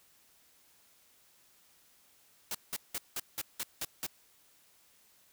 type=noise bursts; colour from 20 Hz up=white; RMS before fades=-36 dBFS; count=8; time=2.51-4.066 s; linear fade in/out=2 ms; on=37 ms; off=180 ms; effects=white hiss -65 dBFS RMS until 5.32 s